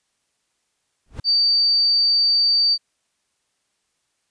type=noise with exponential growth; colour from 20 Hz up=brown; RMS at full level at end=-26 dBFS; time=1.06-1.2 s; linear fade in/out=2 ms; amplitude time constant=29 ms
type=tone; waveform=sine; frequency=4618 Hz; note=D8; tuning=30 cents flat; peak=-14 dBFS; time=1.24-2.78 s; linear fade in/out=50 ms
effects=white hiss -71 dBFS RMS until 4.3 s + resampled to 22050 Hz